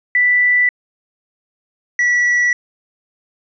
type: tone pair in turn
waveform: sine / triangle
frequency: 1975.5 / 1947.2 Hz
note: B6 / B6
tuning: 0 / -25 cents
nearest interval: unison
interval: 25 cents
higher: first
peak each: -10 dBFS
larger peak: neither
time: 0.15-0.69 / 1.99-2.53 s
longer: neither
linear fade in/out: 2 ms
effects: resampled to 16000 Hz